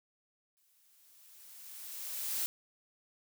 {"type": "noise with exponential growth", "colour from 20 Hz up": "blue", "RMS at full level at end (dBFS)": -33, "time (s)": [0.57, 2.46], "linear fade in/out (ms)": 0, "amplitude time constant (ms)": 410, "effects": []}